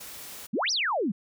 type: noise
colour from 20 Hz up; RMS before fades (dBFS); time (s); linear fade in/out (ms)
white; -42; 0-0.47; 10
type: exponential two-way sweep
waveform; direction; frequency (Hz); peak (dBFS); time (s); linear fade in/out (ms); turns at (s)
sine; up then down; 174.61 to 6100 to 174.61; -24; 0.53-1.12; 10; 0.71
effects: none